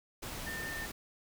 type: tone in noise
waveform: sine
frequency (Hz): 1805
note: A6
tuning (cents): +44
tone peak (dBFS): -39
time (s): 0.46-0.86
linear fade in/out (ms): 10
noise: pink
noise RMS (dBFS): -42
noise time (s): 0.22-0.92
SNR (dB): 0
effects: none